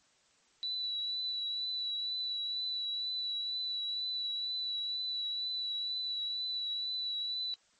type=tone with vibrato; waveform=sine; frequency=3951 Hz; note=B7; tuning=in tune; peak=-33 dBFS; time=0.63-7.54 s; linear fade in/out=0 ms; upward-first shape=triangle; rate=2.1 Hz; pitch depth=26 cents each way; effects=white hiss -68 dBFS RMS until 7.79 s + MP3 32 kbps